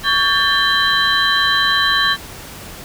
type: tone cluster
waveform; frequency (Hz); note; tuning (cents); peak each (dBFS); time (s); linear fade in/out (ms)
sine; 1127 / 1599 / 1774 / 3147 / 3978; C#6 / G6 / A6 / G7 / B7; +28 / +34 / +14 / +6 / +12; -19; 0.03-2.17; 50
effects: pink hiss -34 dBFS RMS until 2.84 s